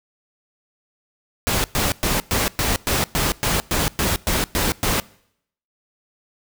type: noise bursts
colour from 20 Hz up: pink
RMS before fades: -20 dBFS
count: 13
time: 1.47-5 s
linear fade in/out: 0 ms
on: 170 ms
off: 110 ms
effects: noise-tail reverb RT60 0.7 s tail -23 dB re dry